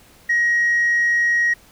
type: tone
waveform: sine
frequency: 1890 Hz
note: A#6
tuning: 23 cents sharp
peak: -13 dBFS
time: 0.29-1.54 s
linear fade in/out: 10 ms
effects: tanh soft clip ceiling -12 dBFS + pink hiss -50 dBFS RMS until 1.71 s